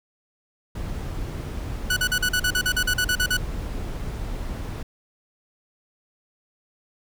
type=noise; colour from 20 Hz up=brown; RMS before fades=-30 dBFS; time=0.75-4.83 s; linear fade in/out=5 ms
type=tone bursts; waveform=sawtooth; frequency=1480 Hz; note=F#6; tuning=in tune; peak=-16 dBFS; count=14; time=1.9-3.37 s; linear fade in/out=5 ms; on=66 ms; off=42 ms
effects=none